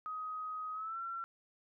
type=tone with pitch glide; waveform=sine; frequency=1258 to 1356.1 Hz; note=D#6 to E6; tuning=+19 to +49 cents; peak=-38 dBFS; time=0.06-1.24 s; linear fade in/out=0 ms; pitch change=+130 cents; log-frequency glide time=0.73-0.99 s; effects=none